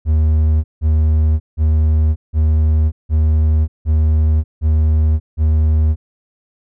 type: tone bursts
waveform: triangle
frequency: 77.78 Hz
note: D#2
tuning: in tune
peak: -8 dBFS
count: 8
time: 0.05-5.96 s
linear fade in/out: 50 ms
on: 590 ms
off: 170 ms
effects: none